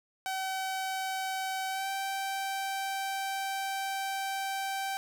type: tone with pitch glide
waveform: sawtooth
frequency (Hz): 762 to 778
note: G5 to G5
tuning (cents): -49 to -13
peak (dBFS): -28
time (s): 0.26-4.97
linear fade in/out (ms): 0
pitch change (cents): +36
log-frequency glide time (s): 1.69-1.89
effects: none